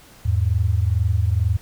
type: tone pair together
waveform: sine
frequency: 82.41 / 104.59 Hz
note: E2 / G#2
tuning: 0 / +13 cents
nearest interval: major third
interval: 413 cents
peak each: -19 dBFS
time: 0.25-1.57 s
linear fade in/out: 10 ms
effects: pink hiss -48 dBFS RMS until 1.61 s